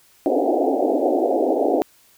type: band-pass noise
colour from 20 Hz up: pink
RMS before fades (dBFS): -19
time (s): 0.26-1.82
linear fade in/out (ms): 0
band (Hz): 260 to 790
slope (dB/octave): 96
effects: white hiss -55 dBFS RMS until 2.17 s